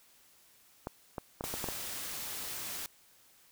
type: clicks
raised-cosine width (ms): 1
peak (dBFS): -22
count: 7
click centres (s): 0.871 / 1.182 / 1.409 / 1.44 / 1.54 / 1.642 / 1.687
type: noise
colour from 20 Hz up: white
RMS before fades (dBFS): -40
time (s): 1.44-2.86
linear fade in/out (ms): 0
effects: white hiss -63 dBFS RMS until 3.51 s